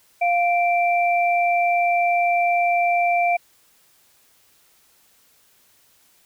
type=tone pair together; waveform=sine; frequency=699.5 / 2349 Hz; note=F5 / D7; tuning=+3 / 0 cents; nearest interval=octave + major sixth; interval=2097 cents; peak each=-17 / -23 dBFS; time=0.21-3.37 s; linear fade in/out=10 ms; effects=white hiss -58 dBFS RMS until 6.25 s